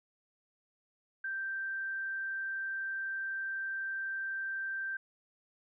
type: tone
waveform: sine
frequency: 1568 Hz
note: G6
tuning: in tune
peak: -34 dBFS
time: 1.24-4.97 s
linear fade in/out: 5 ms
effects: none